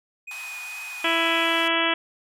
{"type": "tone with vibrato", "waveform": "triangle", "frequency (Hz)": 2489, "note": "D#7", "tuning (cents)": 0, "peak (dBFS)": -32, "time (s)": [0.27, 1.45], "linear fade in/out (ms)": 10, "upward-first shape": "triangle", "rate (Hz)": 2.3, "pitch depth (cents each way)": 14}
{"type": "band-pass noise", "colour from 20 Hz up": "pink", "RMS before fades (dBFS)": -42, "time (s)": [0.31, 1.68], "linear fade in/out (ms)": 2, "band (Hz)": [760, 14000], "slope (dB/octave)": 48}
{"type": "harmonic tone", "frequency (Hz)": 331.4, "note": "E4", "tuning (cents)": 9, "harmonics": [1, 2, 3, 4, 5, 6, 7, 8, 9, 10], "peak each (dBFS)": [-29, -29, -29, -29, -29, -29, -29, -29, -29, -29], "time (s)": [1.04, 1.94], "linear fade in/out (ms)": 5}
{"effects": []}